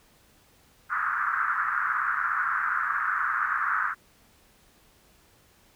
pink band-pass noise, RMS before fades -27 dBFS, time 0.89-3.95 s, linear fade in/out 50 ms, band 1200 to 1600 Hz, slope 48 dB/octave, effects pink hiss -60 dBFS RMS until 5.75 s

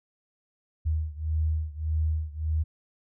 sine beating tone pair, 77.78 / 79.48 Hz, D#2 / D#2, 0 / +37 cents, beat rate 1.7 Hz, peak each -27 / -29 dBFS, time 0.85-2.64 s, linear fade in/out 20 ms, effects none

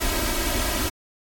pink noise with comb filter, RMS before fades -24 dBFS, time 0-0.9 s, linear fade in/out 20 ms, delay 3.1 ms, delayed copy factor +1, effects AAC 64 kbps

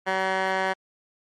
15% pulse tone with band-pass filter, 189.7 Hz, F#3, 43 cents sharp, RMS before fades -25 dBFS, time 0.06-0.74 s, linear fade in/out 20 ms, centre 1300 Hz, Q 1.8, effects MP3 64 kbps

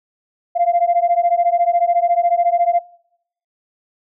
sine beating tone pair, 687 / 701 Hz, F5 / F5, -29 / +6 cents, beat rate 14 Hz, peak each -15 dBFS, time 0.55-2.8 s, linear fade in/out 20 ms, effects noise-tail reverb RT60 0.7 s tail -20 dB re dry + tanh soft clip ceiling -7 dBFS

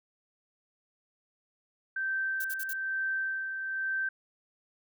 sine tone with tremolo, 1557 Hz, G6, 12 cents flat, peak -28 dBFS, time 1.96-4.09 s, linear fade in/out 5 ms, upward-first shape sine, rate 1.1 Hz, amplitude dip 45%
violet noise bursts, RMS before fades -38 dBFS, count 4, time 2.4-2.733 s, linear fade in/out 5 ms, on 45 ms, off 51 ms
effects none

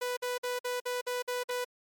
sawtooth tone bursts, 494.3 Hz, B4, 1 cent sharp, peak -27 dBFS, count 8, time 0.01-1.647 s, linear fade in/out 10 ms, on 160 ms, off 51 ms, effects MP3 96 kbps

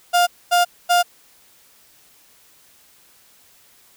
35% pulse tone bursts, 704 Hz, F5, 14 cents sharp, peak -11 dBFS, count 3, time 0.13-1.03 s, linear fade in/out 20 ms, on 140 ms, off 240 ms, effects white hiss -53 dBFS RMS until 3.96 s

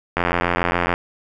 click train, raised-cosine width 0.5 ms, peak -3 dBFS, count 68, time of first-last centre 0.17-0.939 s, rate 87.1 Hz, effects none

